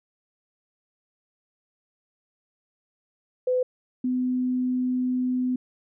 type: tone pair in turn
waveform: sine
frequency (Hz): 505 / 252.5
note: B4 / B3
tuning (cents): +39 / +39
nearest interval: octave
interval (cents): 1200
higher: first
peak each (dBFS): -20 / -22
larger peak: first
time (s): 3.47-3.63 / 4.04-5.56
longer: second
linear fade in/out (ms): 5
effects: none